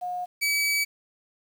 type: tone pair in turn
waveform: sine / sawtooth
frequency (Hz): 720 / 2286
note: F#5 / D7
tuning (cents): -47 / -47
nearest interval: octave + minor sixth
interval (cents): 2000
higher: second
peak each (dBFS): -28 / -19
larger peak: second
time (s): 0.01-0.26 / 0.41-0.85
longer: second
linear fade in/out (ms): 20
effects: 9-bit